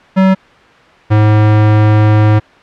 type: tone pair in turn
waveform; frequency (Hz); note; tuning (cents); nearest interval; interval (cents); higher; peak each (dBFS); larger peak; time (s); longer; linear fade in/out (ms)
square; 190 / 106.63; F#3 / G#2; +46 / +46; minor seventh; 1000; first; -6; neither; 0.16-0.35 / 1.1-2.4; second; 20
effects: white hiss -41 dBFS RMS until 2.62 s + low-pass 2000 Hz 12 dB/octave